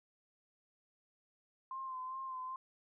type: tone with vibrato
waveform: sine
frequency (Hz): 1043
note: C6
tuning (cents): -6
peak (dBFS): -40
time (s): 1.71-2.56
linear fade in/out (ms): 2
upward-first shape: sine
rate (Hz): 2.5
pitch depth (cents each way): 35
effects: none